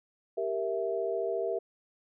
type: chord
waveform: sine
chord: E diminished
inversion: first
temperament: equal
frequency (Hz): 392 / 466.2 / 659.3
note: G4 / Bb4 / E5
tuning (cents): 0 / 0 / 0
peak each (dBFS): -33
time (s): 0.37-1.59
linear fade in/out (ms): 10
effects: none